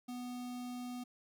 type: tone with notch filter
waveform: square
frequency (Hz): 246.9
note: B3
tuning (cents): 0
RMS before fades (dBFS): -43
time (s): 0.08-1.04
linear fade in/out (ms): 10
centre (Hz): 1800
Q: 1.8
effects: none